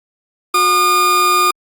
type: tone pair together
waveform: 40% pulse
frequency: 361.3 / 1214 Hz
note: F#4 / D#6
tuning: -41 / -43 cents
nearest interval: octave + major sixth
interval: 2098 cents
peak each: -20 / -10 dBFS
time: 0.54-1.51 s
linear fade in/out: 5 ms
effects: Opus 48 kbps